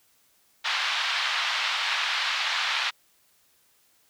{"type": "band-pass noise", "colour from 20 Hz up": "white", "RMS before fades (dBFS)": -27, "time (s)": [0.64, 2.91], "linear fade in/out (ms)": 20, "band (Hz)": [900, 3900], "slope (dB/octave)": 24, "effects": ["white hiss -64 dBFS RMS until 4.09 s"]}